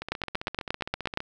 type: two click trains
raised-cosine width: 0.3 ms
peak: -11 / -18 dBFS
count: 10 / 19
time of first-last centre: 0.12-1.174 / 0.02-1.204 s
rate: 8.54 / 15.2 Hz
effects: none